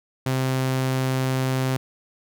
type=tone; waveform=sawtooth; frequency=130.81 Hz; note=C3; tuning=in tune; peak=-17 dBFS; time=0.26-1.77 s; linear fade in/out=5 ms; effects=none